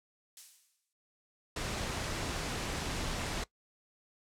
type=noise with exponential decay; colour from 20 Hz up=violet; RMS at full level=-39 dBFS; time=0.37-0.93 s; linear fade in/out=1 ms; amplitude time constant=120 ms
type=noise; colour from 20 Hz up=pink; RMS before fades=-36 dBFS; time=1.56-3.44 s; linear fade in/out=5 ms
effects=noise-tail reverb RT60 0.1 s tail -19 dB re dry + low-pass 8000 Hz 12 dB/octave